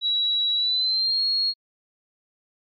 sine tone with pitch glide, 3896 to 4298 Hz, B7 to C8, -24 to +46 cents, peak -20 dBFS, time 0.01-1.54 s, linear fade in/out 50 ms, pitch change +170 cents, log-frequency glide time 0.56-1.25 s, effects AAC 64 kbps

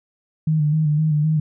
sine tone with vibrato, 153.1 Hz, D#3, 28 cents flat, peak -15 dBFS, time 0.47-1.4 s, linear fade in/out 5 ms, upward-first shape square, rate 3.9 Hz, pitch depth 40 cents each way, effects none

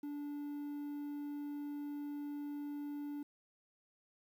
triangle tone with quantisation, 290.5 Hz, D4, 19 cents flat, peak -38 dBFS, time 0.03-3.23 s, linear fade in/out 5 ms, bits 11, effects none

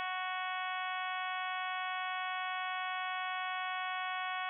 harmonic tone, 370 Hz, F#4, in tune, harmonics 2 / 3 / 4 / 5 / 6 / 7 / 8 / 9, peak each -40 / -40 / -43 / -44 / -45 / -46 / -51 / -48 dBFS, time 0-4.49 s, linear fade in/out 0 ms, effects none

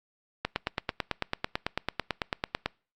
click train, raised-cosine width 0.3 ms, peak -11 dBFS, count 21, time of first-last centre 0.45-2.66 s, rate 9.05 Hz, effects noise-tail reverb RT60 0.4 s tail -26 dB re dry + Opus 48 kbps

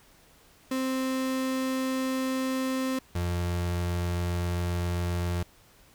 35% pulse tone pair in turn, 261.6 / 87.52 Hz, C4 / F2, 0 / +4 cents, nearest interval octave + perfect fifth, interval 1896 cents, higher first, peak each -25 / -25 dBFS, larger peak neither, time 0.71-2.99 / 3.15-5.43 s, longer neither, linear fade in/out 5 ms, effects pink hiss -58 dBFS RMS until 5.94 s

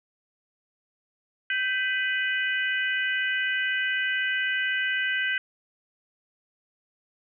sine tone cluster, 1554 / 1994 / 2490 / 2968 Hz, G6 / B6 / D#7 / F#7, -16 / +16 / +1 / +5 cents, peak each -26 / -30 / -33 / -33 dBFS, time 1.5-5.38 s, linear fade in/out 2 ms, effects none

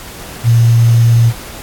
sine tone with quantisation, 116.54 Hz, A#2, in tune, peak -5 dBFS, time 0.43-1.33 s, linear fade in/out 50 ms, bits 5, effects pink hiss -30 dBFS RMS until 1.62 s + AAC 64 kbps

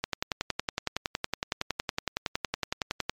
click train, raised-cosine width 0.2 ms, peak -10 dBFS, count 34, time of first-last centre 0.04-3.096 s, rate 10.8 Hz, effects MP3 96 kbps

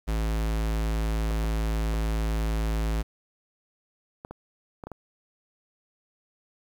square tone, 54.5 Hz, A1, 16 cents flat, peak -25 dBFS, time 0.07-3.03 s, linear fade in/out 20 ms
clicks, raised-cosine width 1 ms, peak -24 dBFS, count 8, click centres 1.31 / 1.442 / 1.94 / 4.249 / 4.31 / 4.838 / 4.87 / 4.917 s
effects 9-bit

